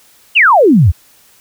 sine exponential sweep, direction down, 3053 to 73 Hz, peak -4 dBFS, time 0.35-0.92 s, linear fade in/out 20 ms, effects white hiss -47 dBFS RMS until 1.4 s

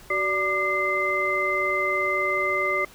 sine tone cluster, 376.6 / 582 / 1196 / 2071 Hz, F#4 / D5 / D6 / C7, +31 / -16 / +31 / -18 cents, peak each -30 / -29 / -27 / -24 dBFS, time 0.1-2.85 s, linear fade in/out 5 ms, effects pink hiss -49 dBFS RMS until 2.94 s

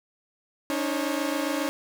sawtooth tone cluster, 284.5 / 311.7 / 541 Hz, C#4 / D#4 / C#5, +45 / +3 / -42 cents, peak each -25 / -26 / -28 dBFS, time 0.7-1.69 s, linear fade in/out 0 ms, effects none

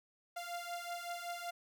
sawtooth beating tone pair, 693 / 698.3 Hz, F5 / F5, -14 / 0 cents, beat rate 5.3 Hz, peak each -40 / -40 dBFS, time 0.36-1.51 s, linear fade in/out 10 ms, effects none

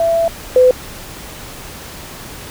sine tone pair in turn, 667 / 505.9 Hz, E5 / B4, +20 / +42 cents, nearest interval perfect fourth, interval 478 cents, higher first, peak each -11 / -5 dBFS, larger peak second, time 0-0.28 / 0.56-0.71 s, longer first, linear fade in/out 2 ms, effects pink hiss -32 dBFS RMS until 2.5 s

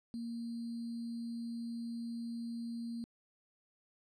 sine tone with sample-and-hold, 233.1 Hz, A#3, in tune, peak -38 dBFS, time 0.14-3.04 s, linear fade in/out 0 ms, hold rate 4410 Hz, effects low-pass 8000 Hz 12 dB/octave

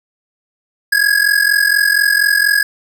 square ring-modulated tone, 1661.2 Hz, G#6, in tune, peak -8 dBFS, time 0.92-2.63 s, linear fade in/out 5 ms, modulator 22.1 Hz, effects none

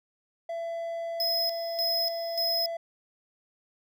triangle tone, 670 Hz, E5, 28 cents sharp, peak -29 dBFS, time 0.49-2.77 s, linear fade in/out 5 ms
square tone with tremolo, 5110 Hz, D#8, 45 cents sharp, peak -26 dBFS, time 1.2-2.66 s, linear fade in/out 2 ms, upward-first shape square, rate 1.7 Hz, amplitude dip 75%
effects none

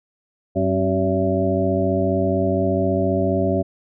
harmonic tone with a mistuned harmonic, 95 Hz, F#2, 46 cents sharp, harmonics 1 / 2 / 3 / 4 / 6 / 7, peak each -24 / -24 / -24 / -24 / -24 / -24 dBFS, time 0.55-3.63 s, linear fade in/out 20 ms, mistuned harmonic 3, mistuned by -67 cents, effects none

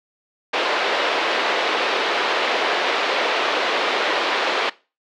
pink band-pass noise, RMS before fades -21 dBFS, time 0.53-4.7 s, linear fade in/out 10 ms, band 400 to 3900 Hz, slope 24 dB/octave, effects noise-tail reverb RT60 0.3 s tail -20 dB re dry

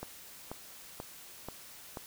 click train, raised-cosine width 1 ms, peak -25 dBFS, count 5, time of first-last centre 0.03-1.972 s, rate 2.06 Hz, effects white hiss -51 dBFS RMS until 2.06 s

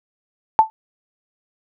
sine tone with exponential decay, 880 Hz, A5, in tune, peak -3 dBFS, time 0.59-0.7 s, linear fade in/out 0 ms, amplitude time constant 23 ms, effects none

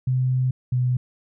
sine tone pair in turn, 128.5 / 125.42 Hz, C3 / B2, -31 / +27 cents, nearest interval unison, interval 42 cents, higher first, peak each -18 dBFS, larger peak neither, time 0.07-0.51 / 0.72-0.97 s, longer first, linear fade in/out 5 ms, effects none

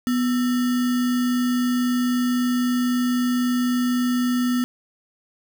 sine tone with sample-and-hold, 246.9 Hz, B3, in tune, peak -18 dBFS, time 0.07-4.64 s, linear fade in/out 0 ms, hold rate 1575 Hz, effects none

